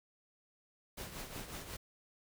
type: noise with tremolo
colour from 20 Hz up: pink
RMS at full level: -43 dBFS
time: 0.97-1.77 s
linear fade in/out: 10 ms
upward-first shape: triangle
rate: 5.5 Hz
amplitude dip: 65%
effects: none